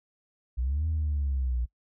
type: linear two-way sweep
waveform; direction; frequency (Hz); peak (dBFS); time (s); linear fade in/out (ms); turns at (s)
sine; up then down; 58.27 to 80.8 to 58.27; -24; 0.57-1.66; 20; 0.87
effects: noise-tail reverb RT60 0.1 s tail -22 dB re dry + tanh soft clip ceiling -22 dBFS